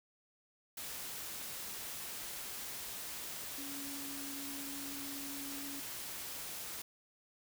sine tone in noise, 280 Hz, C#4, 18 cents sharp, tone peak -46 dBFS, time 3.58-5.8 s, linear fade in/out 5 ms, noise white, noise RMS -44 dBFS, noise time 0.77-6.82 s, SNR -5 dB, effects none

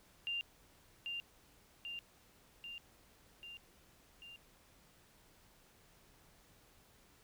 sine tone with echo, 2791 Hz, F7, 2 cents flat, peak -36 dBFS, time 0.27-0.41 s, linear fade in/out 0 ms, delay 790 ms, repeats 5, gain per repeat -3 dB, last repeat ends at 4.36 s, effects pink hiss -66 dBFS RMS until 7.23 s

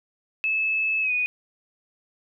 sine tone with pitch glide, 2606 to 2477 Hz, E7 to D#7, -20 to -8 cents, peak -21 dBFS, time 0.44-1.26 s, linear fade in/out 0 ms, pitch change -88 cents, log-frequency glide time 1.01-1.12 s, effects none

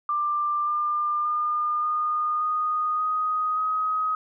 sine tone with pitch steps, 1186 / 1198.4 / 1210.9 / 1223.6 / 1236.4 / 1249.3 / 1262.3 Hz, D6 / D6 / D#6 / D#6 / D#6 / D#6 / D#6, +17 / +35 / -47 / -29 / -11 / +7 / +25 cents, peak -22 dBFS, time 0.09-4.15 s, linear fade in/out 2 ms, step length 580 ms, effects none

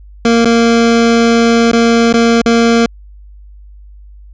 25% pulse tone with dropouts, 231.9 Hz, A#3, 9 cents flat, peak -3 dBFS, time 0.25-2.86 s, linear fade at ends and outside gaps 2 ms, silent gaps 0.447-0.455 / 1.716-1.731 / 2.127-2.139 / 2.416-2.459 s, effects added 50 Hz sine -33 dBFS peak until 4.33 s + resampled to 16000 Hz

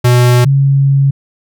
square / sine tone pair in turn, 122.9 / 138.09 Hz, B2 / C#3, -8 / -6 cents, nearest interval major second, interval 202 cents, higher second, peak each -6 dBFS, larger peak neither, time 0.04-0.45 / 0.45-1.11 s, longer second, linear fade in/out 10 ms, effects none

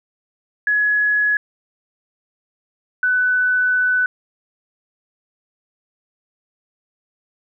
sine tone pair in turn, 1686 / 1497.5 Hz, G#6 / F#6, +26 / +20 cents, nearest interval major second, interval 206 cents, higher first, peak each -14 dBFS, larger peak neither, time 0.67-1.37 / 3.03-4.06 s, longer second, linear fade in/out 2 ms, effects none

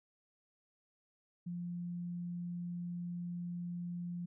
sine tone, 174.61 Hz, F3, in tune, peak -38 dBFS, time 1.46-4.26 s, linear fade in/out 10 ms, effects none

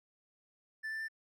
triangle tone with pitch steps, 1760 / 1770.2 / 1780.5 Hz, A6 / A6 / A6, 0 / +10 / +20 cents, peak -35 dBFS, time 0.83-1.085 s, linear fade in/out 20 ms, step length 85 ms, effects none

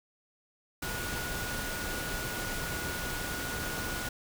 sine tone in noise, 1451 Hz, F#6, 34 cents flat, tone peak -39 dBFS, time 0.82-4.09 s, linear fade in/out 5 ms, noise pink, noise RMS -36 dBFS, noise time 0.82-4.09 s, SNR -6 dB, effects none

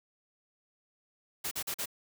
white noise bursts, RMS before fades -35 dBFS, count 4, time 1.44-1.858 s, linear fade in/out 10 ms, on 73 ms, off 42 ms, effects none

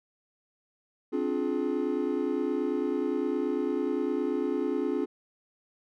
triangle chord, D half-diminished seventh, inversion third, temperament just, 264.3 / 293.7 / 352.4 / 422.9 Hz, C4 / D4 / F4 / Ab4, +18 / 0 / +16 / +31 cents, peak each -30 dBFS, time 1.12-5.06 s, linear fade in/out 20 ms, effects none

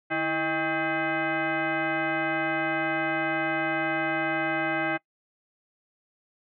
sine tone with frequency modulation, 625 Hz, D#5, 8 cents sharp, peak -24 dBFS, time 0.1-4.98 s, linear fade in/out 20 ms, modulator 476 Hz, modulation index 3.5, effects noise-tail reverb RT60 0.1 s tail -23 dB re dry

